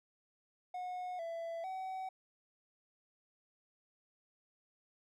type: tone with pitch steps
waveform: triangle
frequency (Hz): 727 / 667 / 756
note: F#5 / E5 / F#5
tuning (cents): -31 / +20 / +37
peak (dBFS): -37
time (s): 0.74-2.09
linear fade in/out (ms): 5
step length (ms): 450
effects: none